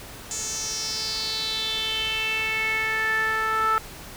sawtooth tone with band-pass filter sweep, 440 Hz, A4, in tune, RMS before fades -26 dBFS, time 0.31-3.78 s, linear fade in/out 0 ms, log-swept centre 7000 to 1300 Hz, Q 5.7, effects pink hiss -41 dBFS RMS until 4.16 s

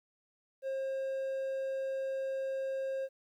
triangle tone, 535 Hz, C5, 38 cents sharp, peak -31 dBFS, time 0.62-3.09 s, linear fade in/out 50 ms, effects 12-bit

